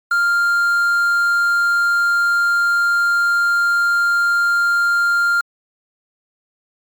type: tone with quantisation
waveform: triangle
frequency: 1397 Hz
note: F6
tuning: in tune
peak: -11 dBFS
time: 0.11-5.41 s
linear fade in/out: 5 ms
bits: 6
effects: MP3 96 kbps